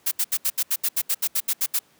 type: noise bursts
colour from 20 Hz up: blue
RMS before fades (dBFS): -22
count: 14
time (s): 0.06-1.792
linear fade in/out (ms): 10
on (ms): 55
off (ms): 74
effects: pink hiss -59 dBFS RMS until 1.99 s + high-pass 150 Hz 12 dB/octave